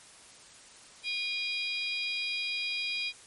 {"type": "harmonic tone with a mistuned harmonic", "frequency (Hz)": 813, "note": "G#5", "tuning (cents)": -37, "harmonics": [3, 4, 5, 6], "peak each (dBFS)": [-33, -38, -38, -38], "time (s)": [1.03, 3.13], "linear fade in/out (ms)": 50, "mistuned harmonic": 5, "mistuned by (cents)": -86, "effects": ["white hiss -53 dBFS RMS until 3.26 s", "MP3 48 kbps"]}